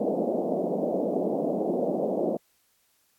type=band-pass noise; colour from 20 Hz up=white; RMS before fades=-27 dBFS; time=0-2.37 s; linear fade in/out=5 ms; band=180 to 670 Hz; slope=48 dB/octave; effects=white hiss -68 dBFS RMS until 3.18 s + AAC 64 kbps